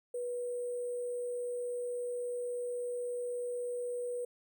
sine tone with sample-and-hold, 488.2 Hz, B4, 20 cents flat, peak -34 dBFS, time 0.14-4.25 s, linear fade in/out 5 ms, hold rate 8820 Hz, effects none

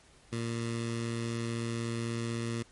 15% pulse tone with notch filter, 116.1 Hz, A#2, 7 cents flat, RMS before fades -34 dBFS, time 0.32-2.63 s, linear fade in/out 10 ms, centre 760 Hz, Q 0.81, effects pink hiss -60 dBFS RMS until 2.71 s + MP3 48 kbps

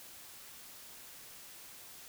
silence, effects white hiss -52 dBFS RMS until 2.08 s

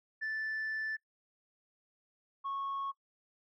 sine tone pair in turn, 1757 / 1100.4 Hz, A6 / C#6, -3 / -13 cents, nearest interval minor sixth, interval 810 cents, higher first, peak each -32 / -33 dBFS, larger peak first, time 0.21-0.97 / 2.44-2.92 s, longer first, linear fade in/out 20 ms, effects noise-tail reverb RT60 0.1 s tail -22 dB re dry + tanh soft clip ceiling -32 dBFS

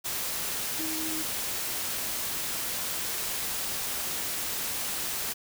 sine tone in noise, 317 Hz, D#4, 32 cents sharp, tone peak -35 dBFS, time 0.78-1.23 s, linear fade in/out 20 ms, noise white, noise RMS -32 dBFS, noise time 0.04-5.34 s, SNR -6 dB, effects none

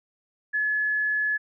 sine tone, 1708 Hz, G#6, 48 cents sharp, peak -22 dBFS, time 0.53-1.38 s, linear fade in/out 20 ms, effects none

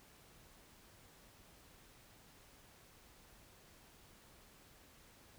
silence, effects pink hiss -63 dBFS RMS until 5.38 s

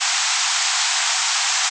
white band-pass noise, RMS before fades -20 dBFS, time 0-1.7 s, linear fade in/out 20 ms, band 700 to 7900 Hz, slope 96 dB/octave, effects none

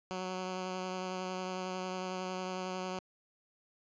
10% pulse tone with vibrato, 185 Hz, F#3, in tune, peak -28 dBFS, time 0.11-2.99 s, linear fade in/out 0 ms, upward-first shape triangle, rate 11 Hz, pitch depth 16 cents each way, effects resampled to 16000 Hz

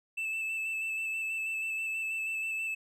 triangle tone with vibrato, 2637 Hz, E7, in tune, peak -30 dBFS, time 0.17-2.75 s, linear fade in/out 10 ms, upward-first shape square, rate 6.2 Hz, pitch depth 15 cents each way, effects none

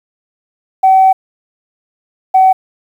sine tone pair in turn, 762 / 756.7 Hz, G5 / F#5, -49 / +39 cents, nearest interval unison, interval 12 cents, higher first, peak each -3 dBFS, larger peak neither, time 0.83-1.13 / 2.34-2.53 s, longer first, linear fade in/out 10 ms, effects tanh soft clip ceiling 0 dBFS + 7-bit

